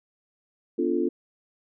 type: chord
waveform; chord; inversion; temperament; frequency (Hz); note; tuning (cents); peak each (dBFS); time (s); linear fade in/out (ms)
sine; B half-diminished seventh; none; equal with one note detuned; 246.9 / 290.6 / 349.2 / 440; B3 / D4 / F4 / A4; 0 / -18 / 0 / 0; -29 / -28 / -25 / -30; 0.78-1.09; 10
effects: none